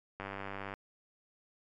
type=click train; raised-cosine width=0.5 ms; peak=-25 dBFS; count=54; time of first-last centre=0.2-0.739 s; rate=98.4 Hz; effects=MP3 96 kbps